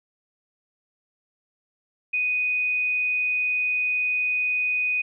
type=tone; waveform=sine; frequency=2489 Hz; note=D#7; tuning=in tune; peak=-21 dBFS; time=2.13-5.02 s; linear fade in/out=10 ms; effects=none